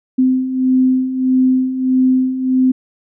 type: beating tone pair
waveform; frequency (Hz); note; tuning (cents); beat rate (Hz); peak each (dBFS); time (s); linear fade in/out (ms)
sine; 256.8 / 258.4; C4 / C4; -32 / -21; 1.6; -18 / -12; 0.18-2.72; 10
effects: none